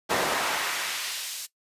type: noise with high-pass filter sweep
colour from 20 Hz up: brown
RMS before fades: -29 dBFS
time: 0.09-1.47 s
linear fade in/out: 20 ms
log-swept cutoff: 490 to 5900 Hz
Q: 0.78
effects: noise-tail reverb RT60 0.1 s tail -17 dB re dry + resampled to 32000 Hz

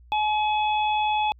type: harmonic tone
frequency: 850 Hz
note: G#5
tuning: 40 cents sharp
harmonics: 1 / 3 / 4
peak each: -21 / -31 / -33 dBFS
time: 0.12-1.32 s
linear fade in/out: 0 ms
effects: added 60 Hz sine -48 dBFS peak until 1.39 s

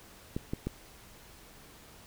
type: clicks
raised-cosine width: 3 ms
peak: -19 dBFS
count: 3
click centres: 0.365 / 0.535 / 0.67 s
effects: pink hiss -54 dBFS RMS until 2.06 s

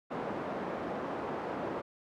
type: band-pass noise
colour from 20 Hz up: pink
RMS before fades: -37 dBFS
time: 0.1-1.82 s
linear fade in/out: 20 ms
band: 270 to 1000 Hz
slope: 12 dB/octave
effects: none

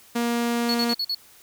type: tone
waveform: sawtooth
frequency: 236.3 Hz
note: A#3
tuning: 24 cents sharp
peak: -18 dBFS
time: 0.15-0.94 s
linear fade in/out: 10 ms
type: tone bursts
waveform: triangle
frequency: 4379 Hz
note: C#8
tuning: 22 cents flat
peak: -22 dBFS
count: 5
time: 0.69-1.147 s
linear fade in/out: 2 ms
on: 53 ms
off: 48 ms
effects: white hiss -52 dBFS RMS until 1.42 s

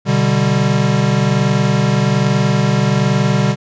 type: chord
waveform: square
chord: G major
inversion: first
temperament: equal with one note detuned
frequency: 125.63 / 146.83 / 196 Hz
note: B2 / D3 / G3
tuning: +30 / 0 / 0 cents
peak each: -17 dBFS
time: 0.05-3.56 s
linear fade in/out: 50 ms
effects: resampled to 16000 Hz

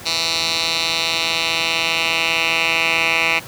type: tone with band-pass filter sweep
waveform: 10% pulse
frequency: 164.81 Hz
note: E3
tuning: in tune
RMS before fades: -19 dBFS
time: 0.05-3.4 s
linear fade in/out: 20 ms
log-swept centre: 4300 to 2400 Hz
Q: 2.6
effects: pink hiss -36 dBFS RMS until 3.47 s + high-pass 80 Hz 12 dB/octave

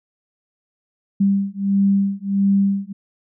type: beating tone pair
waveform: sine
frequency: 196.9 / 198.4 Hz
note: G3 / G3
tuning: +8 / +21 cents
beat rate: 1.5 Hz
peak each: -18 dBFS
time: 1.2-2.93 s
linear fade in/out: 10 ms
effects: none

